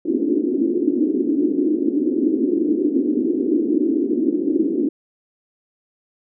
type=band-pass noise; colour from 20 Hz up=white; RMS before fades=-19 dBFS; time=0.05-4.89 s; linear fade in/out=5 ms; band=260 to 350 Hz; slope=48 dB/octave; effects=none